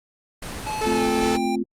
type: noise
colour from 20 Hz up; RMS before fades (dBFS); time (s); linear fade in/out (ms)
pink; -32; 0.42-1.37; 5
type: tone with pitch glide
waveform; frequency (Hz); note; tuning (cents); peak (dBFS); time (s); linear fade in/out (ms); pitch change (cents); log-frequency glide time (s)
square; 860 to 793.2; A5 to G5; -40 to +20; -27; 0.66-1.56; 10; -140; 0.91-1.07
type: tone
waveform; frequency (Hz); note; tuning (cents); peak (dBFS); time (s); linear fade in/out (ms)
sawtooth; 436.5; A4; -14; -19; 0.81-1.36; 5
type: chord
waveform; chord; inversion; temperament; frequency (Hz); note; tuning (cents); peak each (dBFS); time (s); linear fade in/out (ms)
sine; F major; first; equal; 220 / 261.6 / 349.2; A3 / C4 / F4; 0 / 0 / 0; -26; 0.85-1.64; 20
effects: low-pass 10000 Hz 12 dB/octave + Opus 32 kbps